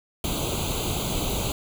pink noise with comb filter, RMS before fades -27 dBFS, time 0.24-1.52 s, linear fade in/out 2 ms, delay 0.28 ms, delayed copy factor +0.95, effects none

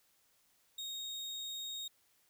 35% pulse tone, 3729 Hz, A#7, in tune, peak -38 dBFS, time 0.78-1.88 s, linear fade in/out 5 ms, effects white hiss -72 dBFS RMS until 2.29 s

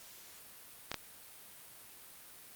clicks, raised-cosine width 0.2 ms, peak -18 dBFS, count 2, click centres 0.916 / 0.943 s, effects white hiss -54 dBFS RMS until 2.55 s + Opus 48 kbps

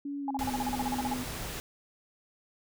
sine tone with pitch glide, 283.6 to 251.2 Hz, C#4 to B3, +40 to +30 cents, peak -33 dBFS, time 0.05-1.24 s, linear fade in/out 5 ms, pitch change -210 cents, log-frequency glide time 0.2-0.53 s
sine tone bursts, 830.6 Hz, G#5, in tune, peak -29 dBFS, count 14, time 0.28-1.138 s, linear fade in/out 2 ms, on 26 ms, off 38 ms
pink noise, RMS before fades -38 dBFS, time 0.39-1.6 s, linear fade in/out 0 ms
effects none

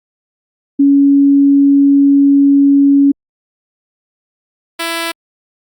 sine / 5% pulse tone pair in turn, 280 / 333 Hz, C#4 / E4, +18 / +18 cents, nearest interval minor third, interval 300 cents, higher second, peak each -5 dBFS, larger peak neither, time 0.79-3.12 / 4.79-5.12 s, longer first, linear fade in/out 10 ms, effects Opus 48 kbps

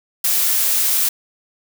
blue noise, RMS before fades -17 dBFS, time 0.24-1.09 s, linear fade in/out 5 ms, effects none

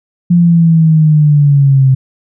sine linear sweep, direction down, 175.2 to 130.81 Hz, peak -4 dBFS, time 0.3-1.95 s, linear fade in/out 10 ms, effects none

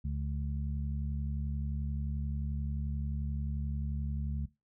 harmonic tone, 71.4 Hz, D2, 48 cents flat, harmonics 1 / 2 / 3, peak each -34 / -37 / -42 dBFS, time 0.04-4.46 s, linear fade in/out 10 ms, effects noise-tail reverb RT60 0.2 s tail -17 dB re dry

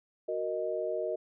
sine chord, D# minor, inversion first, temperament equal, 370 / 466.2 / 622.3 Hz, F#4 / A#4 / D#5, 0 / 0 / 0 cents, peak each -36 / -35 / -33 dBFS, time 0.28-1.16 s, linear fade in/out 10 ms, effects none

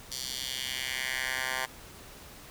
10% pulse tone with high-pass filter sweep, 130 Hz, C3, 11 cents flat, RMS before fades -34 dBFS, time 0.11-1.66 s, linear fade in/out 10 ms, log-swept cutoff 4700 to 1200 Hz, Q 1.9, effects pink hiss -49 dBFS RMS until 2.5 s

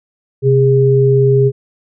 sine tone pair together, 130.4 / 408.1 Hz, C3 / G#4, -5 / -30 cents, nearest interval octave + minor sixth, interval 1975 cents, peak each -10 dBFS, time 0.42-1.52 s, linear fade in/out 50 ms, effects none

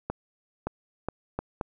accelerating click train, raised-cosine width 1 ms, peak -15 dBFS, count 5, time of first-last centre 0.1-1.612 s, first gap 570 ms, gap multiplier 0.73, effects none

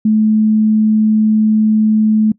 sine tone, 216.2 Hz, A3, 30 cents flat, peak -8 dBFS, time 0.05-2.32 s, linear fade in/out 5 ms, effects noise-tail reverb RT60 0.1 s tail -21 dB re dry

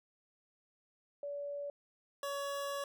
sine / 25% pulse tone pair in turn, 573 / 562.8 Hz, D5 / C#5, -43 / +26 cents, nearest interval unison, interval 31 cents, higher first, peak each -38 / -33 dBFS, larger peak second, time 1.23-1.7 / 2.23-2.84 s, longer second, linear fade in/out 2 ms, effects none

